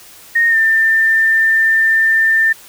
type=tone with pitch glide; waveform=sine; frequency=1853 to 1791.9 Hz; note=A#6 to A6; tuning=-11 to +31 cents; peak=-9 dBFS; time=0.35-2.53 s; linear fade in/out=10 ms; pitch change=-58 cents; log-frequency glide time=0.49-0.56 s; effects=white hiss -40 dBFS RMS until 2.68 s